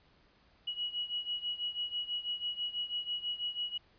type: beating tone pair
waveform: sine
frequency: 2914 / 2920.1 Hz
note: F#7 / F#7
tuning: -27 / -23 cents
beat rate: 6.1 Hz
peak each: -36 / -39 dBFS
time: 0.67-3.78 s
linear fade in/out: 10 ms
effects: pink hiss -66 dBFS RMS until 3.98 s + resampled to 11025 Hz